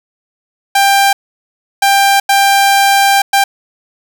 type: tone bursts at uneven times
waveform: sawtooth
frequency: 792 Hz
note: G5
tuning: 18 cents sharp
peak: -3 dBFS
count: 4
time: 0.75-1.13 / 1.82-2.2 / 2.29-3.22 / 3.33-3.44 s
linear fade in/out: 5 ms
effects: none